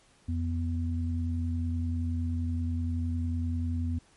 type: tone pair together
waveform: sine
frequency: 85.6 / 246.2 Hz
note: F2 / B3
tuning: -34 / -5 cents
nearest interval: octave + tritone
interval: 1829 cents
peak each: -28 / -34 dBFS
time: 0.28-3.99 s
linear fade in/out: 10 ms
effects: pink hiss -62 dBFS RMS until 4.16 s + MP3 48 kbps